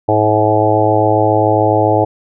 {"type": "harmonic tone with a mistuned harmonic", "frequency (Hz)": 107.3, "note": "A2", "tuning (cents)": -43, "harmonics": [1, 3, 4, 5, 6, 7, 8], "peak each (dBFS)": [-17, -17, -17, -17, -17, -17, -17], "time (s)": [0.08, 2.05], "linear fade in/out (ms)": 10, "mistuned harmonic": 8, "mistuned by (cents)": -16, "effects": []}